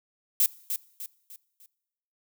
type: noise with echo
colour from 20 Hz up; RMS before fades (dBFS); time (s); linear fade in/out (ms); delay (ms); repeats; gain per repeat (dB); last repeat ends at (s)
violet; -21; 0.4-0.46; 2; 300; 4; -8; 1.66
effects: noise-tail reverb RT60 1.0 s tail -22 dB re dry